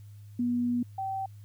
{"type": "tone pair in turn", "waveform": "sine", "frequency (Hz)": [242.4, 772.5], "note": ["B3", "G5"], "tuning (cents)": [-32, -26], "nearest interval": "octave + minor sixth", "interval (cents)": 2006, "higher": "second", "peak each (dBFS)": [-25, -30], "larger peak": "first", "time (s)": [[0.39, 0.83], [0.98, 1.26]], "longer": "first", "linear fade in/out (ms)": 5, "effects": ["added 103 Hz sine -45 dBFS peak until 1.44 s", "white hiss -67 dBFS RMS until 1.44 s"]}